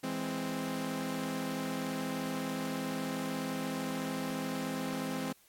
sawtooth chord, E augmented, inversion none, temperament equal, 164.81 / 207.7 / 261.6 Hz, E3 / G#3 / B#3, 0 / 0 / 0 cents, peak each -37 / -36 / -32 dBFS, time 0.03-5.33 s, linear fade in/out 10 ms, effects white hiss -65 dBFS RMS until 5.48 s + AAC 64 kbps

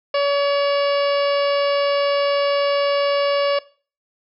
harmonic tone with a mistuned harmonic, 567 Hz, C#5, 39 cents sharp, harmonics 1 / 2 / 3 / 4 / 5 / 6 / 7 / 8 / 9, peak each -17 / -24 / -31 / -31 / -30 / -38 / -39 / -34 / -36 dBFS, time 0.14-3.59 s, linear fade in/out 5 ms, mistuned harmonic 9, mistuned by +18 cents, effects noise-tail reverb RT60 0.4 s tail -20 dB re dry

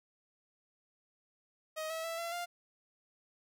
sawtooth tone with pitch steps, 628 / 647 / 661 / 677 / 699 Hz, D#5 / E5 / E5 / E5 / F5, +16 / -32 / +5 / +46 / +1 cents, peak -33 dBFS, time 1.76-2.46 s, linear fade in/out 20 ms, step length 140 ms, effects none

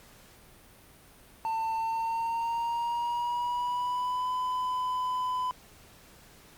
triangle tone with pitch glide, 896 to 1005.7 Hz, A5 to B5, +31 to +31 cents, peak -26 dBFS, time 1.45-5.51 s, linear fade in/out 0 ms, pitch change +200 cents, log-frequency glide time 1.76-4.31 s, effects pink hiss -55 dBFS RMS until 6.57 s + Opus 48 kbps

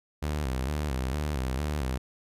sawtooth tone with vibrato, 69.5 Hz, C#2, 5 cents sharp, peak -24 dBFS, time 0.22-1.98 s, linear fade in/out 10 ms, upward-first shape square, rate 2.2 Hz, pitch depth 130 cents each way, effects resampled to 32000 Hz

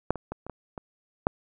clicks, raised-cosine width 1 ms, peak -7 / -22 / -19 / -25 / -21 / -22 / -7 dBFS, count 7, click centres 0.106 / 0.157 / 0.32 / 0.466 / 0.497 / 0.778 / 1.269 s, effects none

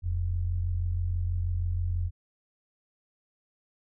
sine tone pair together, 41.29 / 87.5 Hz, E1 / F2, +4 / +4 cents, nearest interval octave + minor second, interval 1300 cents, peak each -31 / -27 dBFS, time 0.02-2.11 s, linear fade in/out 50 ms, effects none

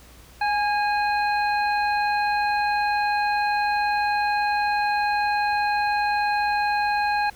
harmonic tone with a mistuned harmonic, 830.6 Hz, G#5, in tune, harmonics 1 / 2 / 3 / 5, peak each -21 / -27 / -31 / -35 dBFS, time 0.41-7.3 s, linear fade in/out 5 ms, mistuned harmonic 2, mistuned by -30 cents, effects added 60 Hz sine -50 dBFS peak until 7.35 s + pink hiss -50 dBFS RMS until 7.35 s

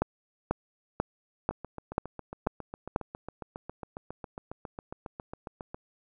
two click trains, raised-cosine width 1 ms, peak -11 / -24 dBFS, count 7 / 32, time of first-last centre 0.02-2.961 / 1.51-5.745 s, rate 2.04 / 7.32 Hz, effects none

